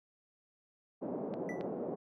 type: band-pass noise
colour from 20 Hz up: white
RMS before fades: -39 dBFS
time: 1.01-1.96 s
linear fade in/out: 20 ms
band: 170 to 590 Hz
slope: 24 dB/octave
type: clicks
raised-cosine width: 0.3 ms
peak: -35 / -32 dBFS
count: 2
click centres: 1.339 / 1.61 s
type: tone with exponential decay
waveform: triangle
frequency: 1975.5 Hz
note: B6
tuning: in tune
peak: -38 dBFS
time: 1.49-1.68 s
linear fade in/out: 1 ms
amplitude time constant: 41 ms
effects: none